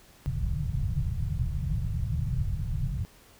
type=low-pass noise; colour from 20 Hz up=white; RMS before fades=-29 dBFS; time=0.26-3.05 s; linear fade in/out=0 ms; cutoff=150 Hz; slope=48 dB/octave; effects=pink hiss -56 dBFS RMS until 3.39 s